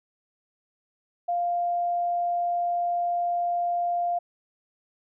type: tone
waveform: sine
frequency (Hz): 698.5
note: F5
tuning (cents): 0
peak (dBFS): -23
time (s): 1.28-4.19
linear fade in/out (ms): 10
effects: none